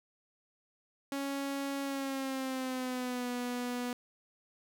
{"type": "tone with pitch glide", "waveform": "sawtooth", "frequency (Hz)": [277.2, 245.5], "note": ["C#4", "B3"], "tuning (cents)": [0, -10], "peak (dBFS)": -30, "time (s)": [1.12, 3.93], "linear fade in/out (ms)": 2, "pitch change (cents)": -210, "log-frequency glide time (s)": [1.83, 3.29], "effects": []}